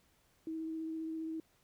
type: tone with vibrato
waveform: sine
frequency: 321 Hz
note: E4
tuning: 46 cents flat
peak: -37 dBFS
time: 0.47-1.4 s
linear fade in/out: 2 ms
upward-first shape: sine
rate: 15 Hz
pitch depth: 12 cents each way
effects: pink hiss -71 dBFS RMS until 1.63 s